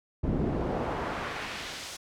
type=noise with band-pass filter sweep; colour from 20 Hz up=brown; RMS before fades=-32 dBFS; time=0.23-1.97 s; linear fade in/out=10 ms; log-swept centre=200 to 7000 Hz; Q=0.85; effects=none